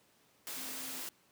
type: tone in noise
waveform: sine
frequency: 261.6 Hz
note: C4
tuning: in tune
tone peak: -52 dBFS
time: 0.57-1.01 s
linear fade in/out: 0 ms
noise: white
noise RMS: -42 dBFS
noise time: 0.47-1.09 s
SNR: -13 dB
effects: pink hiss -68 dBFS RMS until 1.31 s + high-pass 150 Hz 12 dB/octave